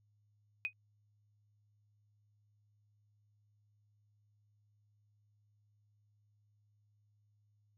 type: tone with exponential decay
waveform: sine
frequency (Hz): 2500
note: D#7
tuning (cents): +8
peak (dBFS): -29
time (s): 0.65-0.73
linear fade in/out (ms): 0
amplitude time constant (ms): 16
effects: added 104 Hz sine -70 dBFS peak until 7.77 s